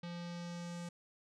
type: tone with low-pass filter sweep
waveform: square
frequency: 173 Hz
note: F3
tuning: 16 cents flat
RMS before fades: -44 dBFS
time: 0.03-0.89 s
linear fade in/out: 5 ms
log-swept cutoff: 4100 to 8000 Hz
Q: 1.9
effects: none